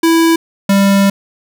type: tone pair in turn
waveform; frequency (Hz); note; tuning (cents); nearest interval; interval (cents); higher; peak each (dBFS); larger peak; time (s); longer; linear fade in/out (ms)
square; 329.6 / 197.63; E4 / G3; 0 / +14; major sixth; 886; first; -8; neither; 0.03-0.36 / 0.69-1.1; second; 5
effects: none